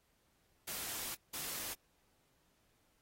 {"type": "noise bursts at uneven times", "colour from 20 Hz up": "white", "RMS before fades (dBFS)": -42, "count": 2, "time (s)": [[0.67, 1.15], [1.33, 1.74]], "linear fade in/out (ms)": 10, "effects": ["pink hiss -75 dBFS RMS until 3.01 s", "AAC 48 kbps"]}